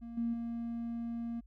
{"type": "tone with level steps", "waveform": "triangle", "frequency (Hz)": 233.1, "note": "A#3", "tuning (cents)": 0, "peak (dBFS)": [-40, -27, -33], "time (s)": [0.01, 1.41], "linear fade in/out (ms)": 20, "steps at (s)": [0.17, 0.33], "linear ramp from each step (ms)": 10, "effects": ["tanh soft clip ceiling -28 dBFS", "added 50 Hz sine -55 dBFS peak until 1.46 s"]}